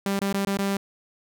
sawtooth tone with dropouts, 197.6 Hz, G3, 14 cents sharp, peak -19 dBFS, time 0.06-0.77 s, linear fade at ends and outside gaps 2 ms, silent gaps 0.191-0.215 / 0.327-0.341 / 0.45-0.471 / 0.573-0.588 s, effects none

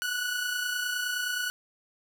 sawtooth tone pair together, 1450.4 / 1480 Hz, F#6 / F#6, -35 / 0 cents, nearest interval unison, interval 35 cents, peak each -32 / -26 dBFS, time 0.02-1.5 s, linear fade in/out 0 ms, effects none

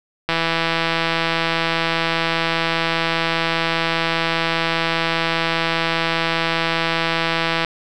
click train, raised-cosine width 0.3 ms, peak -3 dBFS, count 1215, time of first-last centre 0.29-7.648 s, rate 165 Hz, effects none

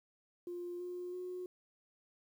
sine tone with pitch steps, 351.5 / 357.2 / 363.1 Hz, F4 / F4 / F#4, +11 / +39 / -33 cents, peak -39 dBFS, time 0.47-1.46 s, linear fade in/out 2 ms, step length 330 ms, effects tanh soft clip ceiling -35 dBFS + 11-bit

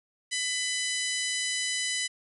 harmonic tone, 999 Hz, B5, 20 cents sharp, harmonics 2 / 3 / 4 / 5 / 6 / 7 / 8 / 9 / 10, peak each -33 / -35 / -36 / -37 / -38 / -38 / -39 / -40 / -40 dBFS, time 0.31-2.08 s, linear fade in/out 20 ms, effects none

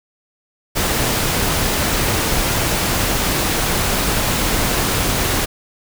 pink noise, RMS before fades -18 dBFS, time 0.75-5.46 s, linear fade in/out 20 ms, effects none

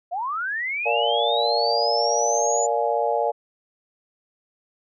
sine linear sweep, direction up, 659.3 to 7040 Hz, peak -24 dBFS, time 0.11-2.67 s, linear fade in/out 20 ms
sine chord, Bb dominant seventh, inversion none, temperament just, 466.2 / 582.7 / 699.2 / 839.1 Hz, Bb4 / D5 / F5 / Ab5, 0 / -14 / +2 / +18 cents, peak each -25 dBFS, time 0.85-3.32 s, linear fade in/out 20 ms
effects none

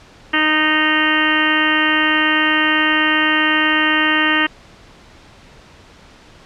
harmonic tone, 309.3 Hz, D#4, 10 cents flat, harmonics 1 / 2 / 3 / 4 / 5 / 6 / 7 / 8 / 9 / 10, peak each -20 / -29 / -25 / -22 / -22 / -17 / -25 / -28 / -21 / -24 dBFS, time 0.33-4.47 s, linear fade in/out 10 ms, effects pink hiss -44 dBFS RMS until 6.45 s + low-pass 5000 Hz 12 dB/octave

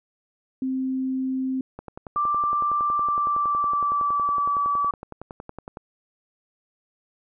sine tone, 261.6 Hz, C4, in tune, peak -23 dBFS, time 0.62-1.61 s, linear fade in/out 2 ms
click train, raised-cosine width 1 ms, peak -22 dBFS, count 44, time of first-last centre 1.79-5.771 s, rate 10.8 Hz
sine tone with pitch glide, 1178 to 1149.8 Hz, D6 to D6, +5 to -37 cents, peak -20 dBFS, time 2.16-4.91 s, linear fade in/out 5 ms, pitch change -42 cents, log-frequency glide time 2.89-4.6 s
effects none

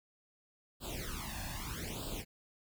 pink noise with flanger, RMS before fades -41 dBFS, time 0.8-2.25 s, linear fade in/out 50 ms, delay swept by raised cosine 0.24 to 1.16 ms, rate 0.8 Hz, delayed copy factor +0.95, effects none

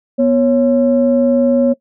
sine tone pair together, 244.8 / 551 Hz, B3 / C#5, -15 / -11 cents, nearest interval octave + major second, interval 1404 cents, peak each -11 dBFS, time 0.18-1.74 s, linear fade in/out 20 ms, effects noise-tail reverb RT60 0.1 s tail -20 dB re dry + tanh soft clip ceiling -2 dBFS

